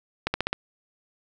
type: accelerating click train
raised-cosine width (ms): 0.3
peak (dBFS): -8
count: 5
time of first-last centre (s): 0.27-0.53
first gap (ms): 70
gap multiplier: 0.95
effects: none